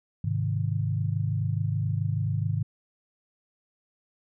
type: chord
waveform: sine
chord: Ab major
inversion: none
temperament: equal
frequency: 103.83 / 130.81 / 155.56 Hz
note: Ab2 / C3 / Eb3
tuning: 0 / 0 / 0 cents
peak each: -27 / -30 / -30 dBFS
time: 0.24-2.63 s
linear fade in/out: 5 ms
effects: none